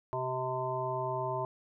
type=harmonic tone; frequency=128.6 Hz; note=C3; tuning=30 cents flat; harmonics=1 / 3 / 5 / 7 / 8; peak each=-39 / -38 / -36 / -37 / -38 dBFS; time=0.13-1.45 s; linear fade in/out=0 ms; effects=none